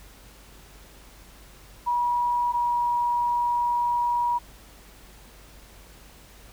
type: tone pair in turn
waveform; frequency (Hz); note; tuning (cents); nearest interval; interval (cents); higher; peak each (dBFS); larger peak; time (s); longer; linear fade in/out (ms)
sine; 965 / 959.9; B5 / B5; -40 / -50; unison; 10; first; -21; neither; 1.86-2.53 / 2.53-4.39; second; 20
effects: added 49 Hz sine -50 dBFS peak until 6.52 s + pink hiss -51 dBFS RMS until 6.52 s